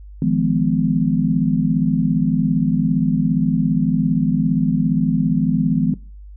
sine chord, F half-diminished seventh, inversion third, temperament just, 157.15 / 174.61 / 209.5 / 251.4 Hz, Eb3 / F3 / Ab3 / Cb4, +18 / 0 / +15 / +31 cents, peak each -20 dBFS, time 0.22-5.94 s, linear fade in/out 2 ms, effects noise-tail reverb RT60 0.4 s tail -21 dB re dry + added 50 Hz sine -35 dBFS peak until 6.36 s

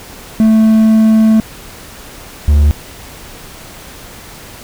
triangle tone pair in turn, 220 / 73.42 Hz, A3 / D2, 0 / 0 cents, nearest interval octave + perfect fifth, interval 1900 cents, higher first, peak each -3 dBFS, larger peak neither, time 0.4-1.4 / 2.48-2.71 s, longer first, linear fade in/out 0 ms, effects pink hiss -33 dBFS RMS until 4.63 s

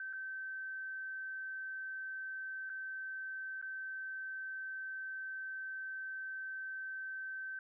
sine tone with dropouts, 1545 Hz, G6, 26 cents flat, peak -40 dBFS, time 0-7.59 s, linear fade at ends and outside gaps 2 ms, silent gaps 0.129-0.133 / 2.695-2.699 / 3.615-3.625 s, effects none

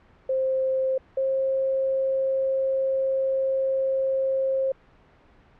sine tone pair in turn, 526 / 533.3 Hz, C5 / C5, +9 / +33 cents, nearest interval unison, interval 24 cents, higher second, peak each -21 dBFS, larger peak neither, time 0.29-0.98 / 1.17-4.72 s, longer second, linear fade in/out 5 ms, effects pink hiss -56 dBFS RMS until 5.59 s + low-pass 2000 Hz 12 dB/octave

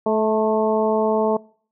harmonic tone with a mistuned harmonic, 217.2 Hz, A3, 22 cents flat, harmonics 1 / 2 / 3 / 4 / 5, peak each -23 / -20 / -22 / -25 / -30 dBFS, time 0.06-1.37 s, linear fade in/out 5 ms, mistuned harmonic 4, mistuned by +28 cents, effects noise-tail reverb RT60 0.5 s tail -24 dB re dry

